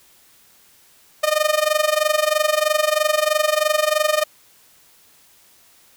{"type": "tone with amplitude modulation", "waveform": "sawtooth", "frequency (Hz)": 611, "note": "D#5", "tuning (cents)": -32, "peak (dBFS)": -9, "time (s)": [1.23, 4.24], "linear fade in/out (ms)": 10, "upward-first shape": "sine", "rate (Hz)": 23.1, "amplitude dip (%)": 85, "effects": ["white hiss -53 dBFS RMS until 5.96 s"]}